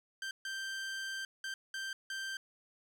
sawtooth tone bursts at uneven times, 1568 Hz, G6, in tune, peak -34 dBFS, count 5, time 0.22-0.31 / 0.45-1.25 / 1.44-1.54 / 1.74-1.93 / 2.1-2.37 s, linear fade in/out 2 ms, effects low-pass 8000 Hz 12 dB/octave + 10-bit

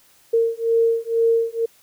sine beating tone pair, 457.5 / 459.6 Hz, A#4 / A#4, -32 / -25 cents, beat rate 2.1 Hz, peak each -19 dBFS, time 0.33-1.66 s, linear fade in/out 10 ms, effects white hiss -55 dBFS RMS until 1.82 s

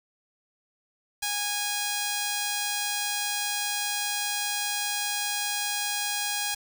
5% pulse tone, 825 Hz, G#5, 12 cents flat, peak -15 dBFS, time 1.22-6.55 s, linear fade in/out 10 ms, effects 7-bit

